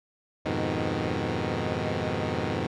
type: chord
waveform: 10% pulse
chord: F half-diminished seventh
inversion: none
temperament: equal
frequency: 87.31 / 103.83 / 123.47 / 155.56 Hz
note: F2 / Ab2 / Cb3 / Eb3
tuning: 0 / 0 / 0 / 0 cents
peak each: -24 dBFS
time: 0.45-2.67 s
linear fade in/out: 10 ms
effects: low-pass 4000 Hz 12 dB/octave